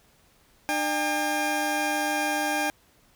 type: tone pair together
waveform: 20% pulse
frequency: 301.1 / 803.8 Hz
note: D4 / G5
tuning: +43 / +43 cents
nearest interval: octave + perfect fourth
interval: 1700 cents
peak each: -24 / -21 dBFS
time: 0.69-2.7 s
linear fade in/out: 0 ms
effects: pink hiss -61 dBFS RMS until 3.15 s